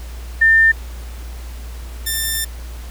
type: tone pair in turn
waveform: sine / 5% pulse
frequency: 1800 / 1789.9 Hz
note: A6 / A6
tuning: +39 / +29 cents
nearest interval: unison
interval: 10 cents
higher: first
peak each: -8 dBFS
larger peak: neither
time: 0.41-0.72 / 2.06-2.45 s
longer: second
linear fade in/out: 10 ms
effects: added 59 Hz sine -28 dBFS peak until 2.9 s + pink hiss -41 dBFS RMS until 2.9 s